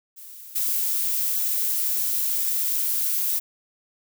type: noise with level steps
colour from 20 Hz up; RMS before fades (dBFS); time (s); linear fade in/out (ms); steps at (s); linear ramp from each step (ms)
violet; -42 / -24; 0.16-3.4; 20; 0.55; 10
effects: none